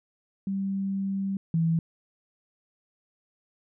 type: tone pair in turn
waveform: sine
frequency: 195 / 164.29 Hz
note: G3 / E3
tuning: -9 / -6 cents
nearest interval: minor third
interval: 297 cents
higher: first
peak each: -26 / -21 dBFS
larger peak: second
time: 0.47-1.37 / 1.54-1.79 s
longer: first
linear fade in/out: 2 ms
effects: none